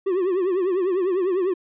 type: tone with vibrato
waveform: triangle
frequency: 370 Hz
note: F#4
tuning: in tune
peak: -17 dBFS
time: 0.06-1.54 s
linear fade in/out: 10 ms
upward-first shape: triangle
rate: 10 Hz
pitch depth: 140 cents each way
effects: resampled to 8000 Hz